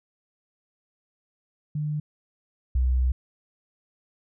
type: tone pair in turn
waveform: sine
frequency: 150.1 / 63.33 Hz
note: D3 / B1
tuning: +38 / +44 cents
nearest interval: octave + minor third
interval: 1494 cents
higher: first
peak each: -25 / -19 dBFS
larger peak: second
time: 1.75-2 / 2.75-3.12 s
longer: second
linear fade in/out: 5 ms
effects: none